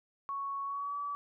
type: tone with pitch glide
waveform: sine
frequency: 1110 to 1147.8 Hz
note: C#6 to D6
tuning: +2 to -40 cents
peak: -34 dBFS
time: 0.29-1.15 s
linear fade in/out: 0 ms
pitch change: +58 cents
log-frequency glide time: 0.64-0.97 s
effects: none